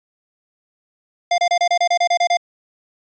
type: tone bursts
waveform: square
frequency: 700 Hz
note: F5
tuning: 4 cents sharp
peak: -14 dBFS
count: 11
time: 1.31-2.371 s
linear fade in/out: 5 ms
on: 71 ms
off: 28 ms
effects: resampled to 16000 Hz